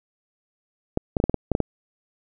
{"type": "clicks", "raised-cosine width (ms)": 2, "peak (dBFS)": -7, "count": 9, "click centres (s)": [0.974, 1.168, 1.201, 1.24, 1.296, 1.343, 1.517, 1.551, 1.603], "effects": []}